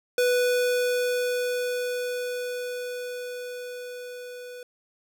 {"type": "tone with level ramp", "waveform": "square", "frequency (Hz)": 493.9, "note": "B4", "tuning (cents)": 0, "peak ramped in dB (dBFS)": [-20, -39], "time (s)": [0.18, 4.63], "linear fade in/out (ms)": 2, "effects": []}